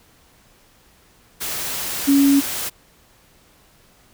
sine tone in noise, 279 Hz, C#4, 11 cents sharp, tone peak -11 dBFS, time 2.07-2.41 s, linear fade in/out 20 ms, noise white, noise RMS -26 dBFS, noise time 1.4-2.7 s, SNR +12 dB, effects pink hiss -54 dBFS RMS until 4.13 s

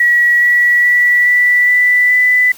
sine tone with pitch steps, 1925 / 1938.4 / 1951.9 / 1965.4 / 1979.1 / 1992.9 Hz, B6 / B6 / B6 / B6 / B6 / B6, -45 / -33 / -21 / -9 / +3 / +15 cents, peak -7 dBFS, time 0-2.52 s, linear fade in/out 5 ms, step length 420 ms, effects white hiss -38 dBFS RMS until 2.57 s

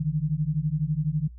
sine beating tone pair, 146.83 / 158.83 Hz, D3 / D#3, 0 / +36 cents, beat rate 12 Hz, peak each -26 dBFS, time 0-1.28 s, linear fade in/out 10 ms, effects noise-tail reverb RT60 0.1 s tail -25 dB re dry + added 60 Hz sine -41 dBFS peak until 1.38 s

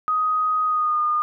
sine tone with pitch glide, 1252 to 1219.2 Hz, D#6 to D#6, +10 to -36 cents, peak -18 dBFS, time 0.08-1.22 s, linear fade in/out 0 ms, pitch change -46 cents, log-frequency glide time 0.65-1 s, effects none

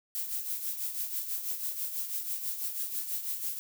violet noise with tremolo, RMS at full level -32 dBFS, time 0.15-3.59 s, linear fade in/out 0 ms, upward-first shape triangle, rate 6.1 Hz, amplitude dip 65%, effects none

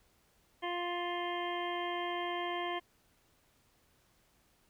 harmonic tone with a mistuned harmonic, 350.3 Hz, F4, 5 cents sharp, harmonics 1 / 2 / 3 / 5 / 6 / 7 / 8 / 9, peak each -39 / -39 / -40 / -45 / -44 / -55 / -53 / -45 dBFS, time 0.62-2.8 s, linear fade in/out 20 ms, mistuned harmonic 7, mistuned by +18 cents, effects pink hiss -70 dBFS RMS until 4.69 s

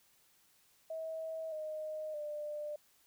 sine tone with pitch steps, 643 / 619.3 / 596.5 Hz, E5 / D#5 / D5, -43 / -8 / +27 cents, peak -38 dBFS, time 0.9-2.76 s, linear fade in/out 5 ms, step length 620 ms, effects white hiss -69 dBFS RMS until 3.06 s

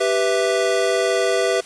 square chord, E minor, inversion first, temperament equal, 392 / 493.9 / 659.3 Hz, G4 / B4 / E5, 0 / 0 / 0 cents, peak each -22 dBFS, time 0-1.61 s, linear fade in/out 10 ms, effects white hiss -41 dBFS RMS until 1.65 s + resampled to 22050 Hz

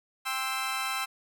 20% pulse chord, C major, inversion second, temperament equal with one note detuned, 789.4 / 1046.5 / 1318.5 Hz, G5 / C6 / E6, +12 / 0 / 0 cents, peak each -31 / -30 / -27 dBFS, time 0.25-1.06 s, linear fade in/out 20 ms, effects none

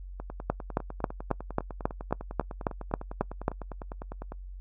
two click trains, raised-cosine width 1 ms, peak -11 / -24 dBFS, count 12 / 42, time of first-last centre 0.5-3.481 / 0.2-4.321 s, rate 3.69 / 9.95 Hz, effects noise-tail reverb RT60 0.1 s tail -24 dB re dry + added 46 Hz sine -39 dBFS peak until 4.6 s

